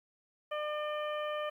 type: harmonic tone with a mistuned harmonic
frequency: 600 Hz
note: D5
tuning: 37 cents sharp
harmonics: 1 / 2 / 3 / 4 / 5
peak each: -35 / -39 / -45 / -48 / -47 dBFS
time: 0.51-1.5 s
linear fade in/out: 10 ms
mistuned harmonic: 5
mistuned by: +17 cents
effects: 11-bit